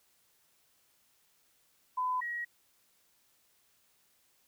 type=tone pair in turn; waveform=sine; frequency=1008 / 1902.9 Hz; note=B5 / A#6; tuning=+35 / +35 cents; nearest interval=major seventh; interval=1100 cents; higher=second; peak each=-29 / -34 dBFS; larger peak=first; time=1.97-2.21 / 2.21-2.45 s; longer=neither; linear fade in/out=10 ms; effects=white hiss -70 dBFS RMS until 4.47 s